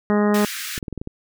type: harmonic tone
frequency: 207.7 Hz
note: G#3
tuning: in tune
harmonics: 1 / 2 / 3 / 4 / 5 / 6 / 7 / 8 / 9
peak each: -17 / -21 / -26 / -29 / -31 / -30 / -36 / -37 / -33 dBFS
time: 0.1-0.45 s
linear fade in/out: 0 ms
type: high-pass noise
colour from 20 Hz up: pink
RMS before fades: -30 dBFS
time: 0.34-0.79 s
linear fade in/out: 5 ms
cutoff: 1400 Hz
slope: 48 dB/octave
type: clicks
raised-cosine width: 3 ms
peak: -17 dBFS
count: 7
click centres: 0.779 / 0.828 / 0.882 / 0.927 / 0.977 / 1.015 / 1.074 s
effects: none